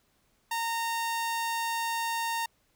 sawtooth tone, 920 Hz, A#5, 23 cents flat, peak -25 dBFS, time 0.51-2.46 s, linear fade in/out 5 ms, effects pink hiss -70 dBFS RMS until 2.75 s

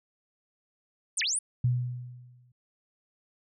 sine linear two-way sweep, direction down then up, 9930 to 1661.2 to 9930 Hz, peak -26 dBFS, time 1.17-1.39 s, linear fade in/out 5 ms, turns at 1.22 s
sine tone with exponential decay, 123.47 Hz, B2, in tune, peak -20 dBFS, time 1.64-2.52 s, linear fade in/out 5 ms, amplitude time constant 190 ms
effects none

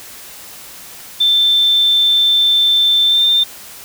sine tone with pitch glide, 3550 to 3593 Hz, A7 to A7, +15 to +36 cents, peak -9 dBFS, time 1.2-3.44 s, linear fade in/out 10 ms, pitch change +21 cents, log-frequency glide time 3.07-3.22 s, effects white hiss -35 dBFS RMS until 3.84 s

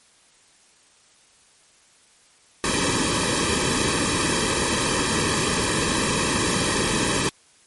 pink noise with comb filter, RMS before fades -22 dBFS, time 2.64-7.29 s, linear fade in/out 0 ms, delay 1.4 ms, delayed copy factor -1, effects white hiss -56 dBFS RMS until 7.66 s + MP3 48 kbps

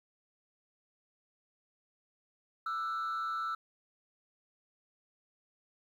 sine tone with frequency modulation, 1328 Hz, E6, 12 cents sharp, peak -30 dBFS, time 2.66-3.55 s, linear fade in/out 5 ms, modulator 136 Hz, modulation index 0.55, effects tanh soft clip ceiling -32 dBFS + 11-bit

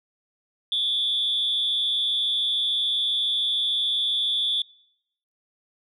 sine tone with amplitude modulation, 3473 Hz, A7, 23 cents flat, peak -17 dBFS, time 0.72-4.62 s, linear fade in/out 2 ms, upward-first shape sine, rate 220 Hz, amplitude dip 80%, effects noise-tail reverb RT60 0.8 s tail -26 dB re dry + tanh soft clip ceiling -14 dBFS

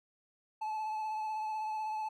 triangle tone with vibrato, 865 Hz, A5, 30 cents flat, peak -32 dBFS, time 0.61-2.09 s, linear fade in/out 10 ms, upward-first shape triangle, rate 16 Hz, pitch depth 27 cents each way, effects none

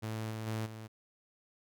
sawtooth tone with level steps, 110.1 Hz, A2, 2 cents sharp, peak -32 / -34 / -30 / -40 dBFS, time 0.02-0.88 s, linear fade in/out 20 ms, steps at 0.3 / 0.46 / 0.65 s, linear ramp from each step 20 ms, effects none

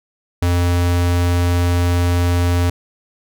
square tone, 87.7 Hz, F2, 8 cents sharp, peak -14 dBFS, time 0.42-2.7 s, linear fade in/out 5 ms, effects none

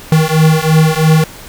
square beating tone pair, 156.4 / 159.4 Hz, D#3 / D#3, +9 / +42 cents, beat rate 3 Hz, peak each -11 dBFS, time 0.12-1.24 s, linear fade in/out 2 ms, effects pink hiss -33 dBFS RMS until 1.48 s

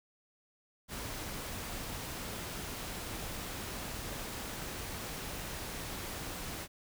pink noise, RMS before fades -41 dBFS, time 0.88-6.68 s, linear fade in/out 50 ms, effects none

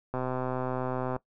click train, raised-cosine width 1 ms, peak -18 dBFS, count 132, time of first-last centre 0.14-1.163 s, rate 128 Hz, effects noise-tail reverb RT60 0.1 s tail -19 dB re dry

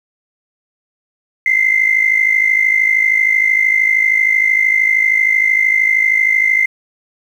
sine tone pair together, 2040 / 2093 Hz, C7 / C7, -44 / 0 cents, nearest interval unison, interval 44 cents, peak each -14 / -11 dBFS, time 1.46-6.66 s, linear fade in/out 2 ms, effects tanh soft clip ceiling -2 dBFS + 7-bit

